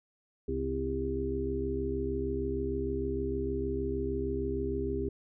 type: harmonic tone with a mistuned harmonic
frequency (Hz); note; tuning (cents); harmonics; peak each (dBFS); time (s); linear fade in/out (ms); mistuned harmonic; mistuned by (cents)
66.5; C2; +29; 1 / 2 / 4 / 5 / 6; -36 / -41 / -37 / -39 / -33; 0.48-5.09; 5; 4; -46
effects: none